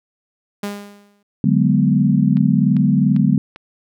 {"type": "tone with exponential decay", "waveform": "sawtooth", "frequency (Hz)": 203.4, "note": "G#3", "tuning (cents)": -36, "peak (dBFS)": -17, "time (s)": [0.63, 1.23], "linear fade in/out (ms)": 5, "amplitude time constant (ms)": 130}
{"type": "chord", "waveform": "sine", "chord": "G# half-diminished seventh", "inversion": "second", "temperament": "equal", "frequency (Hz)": [146.83, 185, 207.7, 246.9], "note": ["D3", "F#3", "G#3", "B3"], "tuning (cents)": [0, 0, 0, 0], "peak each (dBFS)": [-17, -17, -17, -18], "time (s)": [1.44, 3.38], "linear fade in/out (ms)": 2}
{"type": "click train", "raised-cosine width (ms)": 0.3, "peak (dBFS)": -21, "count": 4, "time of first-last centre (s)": [2.37, 3.56], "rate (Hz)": 2.52}
{"effects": []}